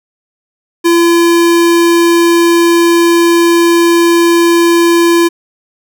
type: tone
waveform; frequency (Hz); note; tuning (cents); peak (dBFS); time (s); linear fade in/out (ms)
square; 340; F4; -46; -6; 0.84-5.29; 20
effects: none